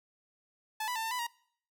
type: tone with pitch steps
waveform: sawtooth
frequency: 869 / 988 / 893 / 899 / 995 / 944 Hz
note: A5 / B5 / A5 / A5 / B5 / A#5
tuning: -22 / 0 / +25 / +37 / +13 / +22 cents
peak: -29 dBFS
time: 0.8-1.268 s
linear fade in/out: 5 ms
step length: 78 ms
effects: noise-tail reverb RT60 0.6 s tail -24 dB re dry